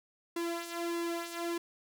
sawtooth tone with flanger, 340 Hz, F4, 46 cents flat, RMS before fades -36 dBFS, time 0.36-1.58 s, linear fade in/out 5 ms, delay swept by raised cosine 1.3 to 2.9 ms, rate 1.6 Hz, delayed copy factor -0.65, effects none

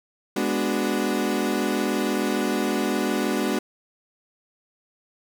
35% pulse chord, G# half-diminished seventh, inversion none, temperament equal, 207.7 / 246.9 / 293.7 / 370 Hz, G#3 / B3 / D4 / F#4, 0 / 0 / 0 / 0 cents, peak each -26 dBFS, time 0.36-3.59 s, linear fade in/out 5 ms, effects none

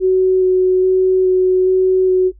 sine tone with vibrato, 372.1 Hz, F#4, 10 cents sharp, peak -9 dBFS, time 0-2.32 s, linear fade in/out 50 ms, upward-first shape square, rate 1.2 Hz, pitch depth 8 cents each way, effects noise-tail reverb RT60 0.1 s tail -20 dB re dry + added 50 Hz sine -40 dBFS peak until 2.39 s

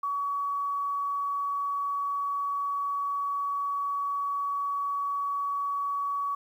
sine tone, 1131 Hz, C#6, 34 cents sharp, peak -27 dBFS, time 0.03-6.35 s, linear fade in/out 5 ms, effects 10-bit

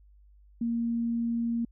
sine tone, 233.1 Hz, A#3, in tune, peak -26 dBFS, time 0.61-1.65 s, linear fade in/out 5 ms, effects added 50 Hz sine -54 dBFS peak until 1.71 s

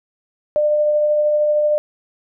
sine tone with tremolo, 599 Hz, D5, 34 cents sharp, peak -12 dBFS, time 0.56-1.78 s, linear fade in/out 0 ms, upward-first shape triangle, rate 13 Hz, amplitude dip 25%, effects none

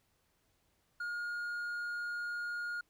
sine tone with hard clipping, 1427 Hz, F6, 37 cents sharp, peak -37 dBFS, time 1-2.81 s, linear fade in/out 5 ms, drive 3 dB, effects pink hiss -75 dBFS RMS until 2.89 s

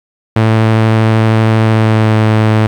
sawtooth tone with pitch glide, 110.9 to 108.93 Hz, A2 to A2, +14 to -17 cents, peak -3 dBFS, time 0.36-2.67 s, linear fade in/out 5 ms, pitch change -31 cents, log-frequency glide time 1.62-2.19 s, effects low-pass 3000 Hz 12 dB/octave + 7-bit

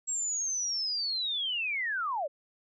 sine linear sweep, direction down, 7650 to 523 Hz, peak -29 dBFS, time 0.07-2.28 s, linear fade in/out 20 ms, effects none

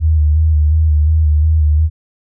sine tone with vibrato, 77.2 Hz, D#2, 13 cents flat, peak -8 dBFS, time 0-1.9 s, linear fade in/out 50 ms, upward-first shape square, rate 2.8 Hz, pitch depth 39 cents each way, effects none

